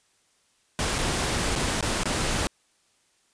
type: noise with dropouts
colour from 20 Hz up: pink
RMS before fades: -26 dBFS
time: 0.79-2.47 s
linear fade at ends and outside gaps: 0 ms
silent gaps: 0.983-0.987 / 1.554-1.56 / 1.809-1.826 / 2.034-2.056 s
effects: white hiss -66 dBFS RMS until 3.33 s + resampled to 22050 Hz

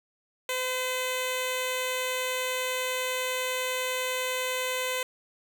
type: tone with notch filter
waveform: 10% pulse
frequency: 510 Hz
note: C5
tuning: 44 cents flat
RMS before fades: -30 dBFS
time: 0.49-5.03 s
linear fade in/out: 2 ms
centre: 1300 Hz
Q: 1.7
effects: none

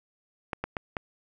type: clicks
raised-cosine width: 0.5 ms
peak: -15 dBFS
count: 4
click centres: 0.532 / 0.64 / 0.768 / 0.968 s
effects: none

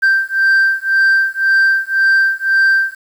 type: beating tone pair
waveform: sine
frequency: 1568 / 1569.9 Hz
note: G6 / G6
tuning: 0 / +2 cents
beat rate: 1.9 Hz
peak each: -11 dBFS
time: 0.02-2.95 s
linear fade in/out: 20 ms
effects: tanh soft clip ceiling -7 dBFS + 7-bit

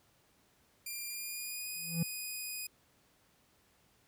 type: tone with pitch glide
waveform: 5% pulse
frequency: 2394 to 2483 Hz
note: D7 to D#7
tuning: +33 to -4 cents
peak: -30 dBFS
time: 0.86-2.67 s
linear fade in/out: 5 ms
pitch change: +63 cents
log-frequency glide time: 1.08-1.69 s
type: tone with exponential growth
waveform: triangle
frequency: 167.1 Hz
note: E3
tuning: 24 cents sharp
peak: -24 dBFS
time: 1.75-2.03 s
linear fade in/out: 5 ms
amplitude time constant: 59 ms
effects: pink hiss -69 dBFS RMS until 4.07 s + high-pass 60 Hz 12 dB/octave

